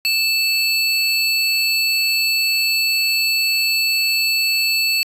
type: tone pair together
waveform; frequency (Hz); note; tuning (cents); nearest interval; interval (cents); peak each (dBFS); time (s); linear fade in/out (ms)
square; 2637 / 4435; E7 / C#8; 0 / 0; major sixth; 900; -19; 0.05-5.03; 0
effects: resampled to 32000 Hz